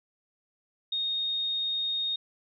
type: tone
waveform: sine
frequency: 3709 Hz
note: A#7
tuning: 9 cents flat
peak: -27 dBFS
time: 0.92-2.16 s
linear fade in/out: 5 ms
effects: none